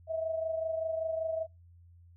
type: tone pair together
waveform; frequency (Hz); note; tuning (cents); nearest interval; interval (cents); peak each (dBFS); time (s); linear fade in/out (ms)
sine; 643.8 / 669; E5 / E5; -41 / +25; minor second; 66; -31 / -39; 0.07-1.47; 50
effects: noise-tail reverb RT60 0.2 s tail -23 dB re dry + added 86 Hz sine -54 dBFS peak until 2.16 s